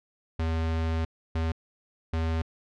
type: tone bursts at uneven times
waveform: square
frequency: 81.2 Hz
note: E2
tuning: 26 cents flat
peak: -26 dBFS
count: 3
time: 0.39-1.05 / 1.35-1.52 / 2.13-2.42 s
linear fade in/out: 5 ms
effects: low-pass 4000 Hz 12 dB/octave